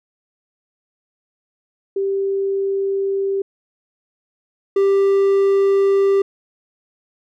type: tone pair in turn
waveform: sine / triangle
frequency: 392 / 393.7 Hz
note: G4 / G4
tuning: 0 / +8 cents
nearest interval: unison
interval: 8 cents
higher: second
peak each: -17 / -10 dBFS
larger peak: second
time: 1.96-3.42 / 4.76-6.22 s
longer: neither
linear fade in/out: 5 ms
effects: none

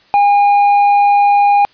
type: tone with hard clipping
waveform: triangle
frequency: 813 Hz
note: G#5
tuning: 37 cents flat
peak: -8 dBFS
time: 0.14-1.65 s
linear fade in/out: 0 ms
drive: 7 dB
effects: white hiss -49 dBFS RMS until 1.73 s + resampled to 11025 Hz

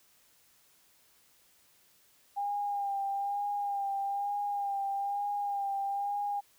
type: tone with vibrato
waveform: sine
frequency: 804 Hz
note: G5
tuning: 44 cents sharp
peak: -30 dBFS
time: 2.36-6.41 s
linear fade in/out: 20 ms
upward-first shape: sine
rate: 1.1 Hz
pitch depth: 28 cents each way
effects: white hiss -65 dBFS RMS until 6.58 s

